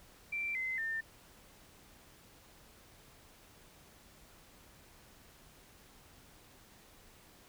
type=tone with pitch steps; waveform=sine; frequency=2349 / 2057 / 1800.9 Hz; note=D7 / C7 / A6; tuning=0 / -30 / +40 cents; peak=-34 dBFS; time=0.32-1.01 s; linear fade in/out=10 ms; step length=230 ms; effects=pink hiss -60 dBFS RMS until 7.48 s